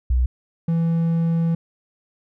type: tone pair in turn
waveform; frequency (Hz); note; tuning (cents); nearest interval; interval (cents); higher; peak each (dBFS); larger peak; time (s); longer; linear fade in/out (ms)
sine / triangle; 62.2 / 166.05; B1 / E3; +13 / +13; octave + perfect fourth; 1700; second; -15; neither; 0.1-0.26 / 0.68-1.55; second; 5
effects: none